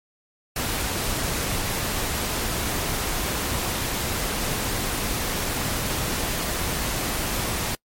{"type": "noise", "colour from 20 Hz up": "pink", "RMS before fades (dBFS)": -26, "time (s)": [0.56, 7.75], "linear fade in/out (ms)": 2, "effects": ["noise-tail reverb RT60 0.1 s tail -26 dB re dry", "MP3 64 kbps"]}